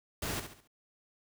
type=noise with echo; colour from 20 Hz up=pink; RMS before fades=-36 dBFS; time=0.22-0.4 s; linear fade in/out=5 ms; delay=69 ms; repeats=4; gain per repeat=-8 dB; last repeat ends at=0.676 s; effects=none